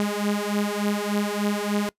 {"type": "beating tone pair", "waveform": "sawtooth", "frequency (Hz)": [204.5, 207.9], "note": ["G#3", "G#3"], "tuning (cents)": [-26, 2], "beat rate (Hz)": 3.4, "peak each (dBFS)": -22, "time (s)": [0, 1.89], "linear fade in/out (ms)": 0, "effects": ["noise-tail reverb RT60 0.1 s tail -22 dB re dry", "resampled to 32000 Hz"]}